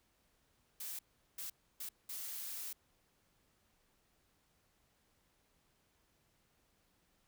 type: noise bursts at uneven times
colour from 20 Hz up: blue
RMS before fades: -44 dBFS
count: 4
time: 0.8-0.99 / 1.38-1.5 / 1.8-1.89 / 2.09-2.73 s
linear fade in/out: 5 ms
effects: pink hiss -75 dBFS RMS until 7.27 s